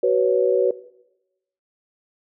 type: chord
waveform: sine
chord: F# suspended fourth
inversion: none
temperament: equal with one note detuned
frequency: 376.5 / 493.9 / 554.4 Hz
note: F#4 / B4 / C#5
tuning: +30 / 0 / 0 cents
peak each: -20 / -18 / -21 dBFS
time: 0.03-0.71 s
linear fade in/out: 5 ms
effects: noise-tail reverb RT60 0.9 s tail -18 dB re dry